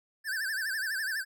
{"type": "tone with vibrato", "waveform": "square", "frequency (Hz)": 1649, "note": "G#6", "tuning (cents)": -13, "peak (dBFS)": -31, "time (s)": [0.24, 1.25], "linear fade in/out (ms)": 50, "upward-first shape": "sine", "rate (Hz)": 12, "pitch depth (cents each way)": 150, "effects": []}